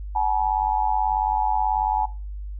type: tone with amplitude modulation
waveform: sine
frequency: 856 Hz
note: A5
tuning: 48 cents flat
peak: -15 dBFS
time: 0.15-2.06 s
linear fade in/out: 10 ms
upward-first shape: sine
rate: 98.4 Hz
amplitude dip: 100%
effects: noise-tail reverb RT60 0.3 s tail -18 dB re dry + added 50 Hz sine -30 dBFS peak until 2.59 s